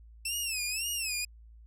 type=tone with vibrato; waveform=15% pulse; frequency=2637 Hz; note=E7; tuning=in tune; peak=-24 dBFS; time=0.25-1.25 s; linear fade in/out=5 ms; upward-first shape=sine; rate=1.9 Hz; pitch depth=150 cents each way; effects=added 56 Hz sine -50 dBFS peak until 1.66 s